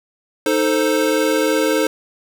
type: chord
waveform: square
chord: A diminished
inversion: second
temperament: equal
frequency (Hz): 311.1 / 440 / 523.3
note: Eb4 / A4 / C5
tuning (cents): 0 / 0 / 0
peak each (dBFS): -20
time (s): 0.46-1.87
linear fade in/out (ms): 2
effects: none